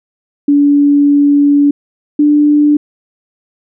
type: tone pair in turn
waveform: sine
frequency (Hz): 287 / 295.2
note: D4 / D4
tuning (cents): -40 / +9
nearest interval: unison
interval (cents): 49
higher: second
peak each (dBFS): -5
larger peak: neither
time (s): 0.48-1.71 / 2.19-2.77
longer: first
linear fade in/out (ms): 5
effects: none